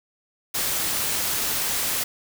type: noise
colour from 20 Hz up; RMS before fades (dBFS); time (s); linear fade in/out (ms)
white; -25; 0.54-2.04; 10
effects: none